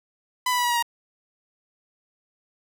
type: tone with pitch steps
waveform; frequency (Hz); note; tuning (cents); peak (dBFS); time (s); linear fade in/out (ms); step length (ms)
sawtooth; 1001 / 988.9 / 977 / 965.2 / 953.6 / 942.1; B5 / B5 / B5 / B5 / A#5 / A#5; +23 / +2 / -19 / -40 / +39 / +18; -17; 0.46-0.826; 5; 61
effects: none